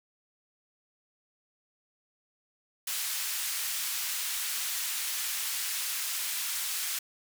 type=band-pass noise; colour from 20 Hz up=white; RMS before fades=-33 dBFS; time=2.87-6.99 s; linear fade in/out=5 ms; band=1500 to 16000 Hz; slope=12 dB/octave; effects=none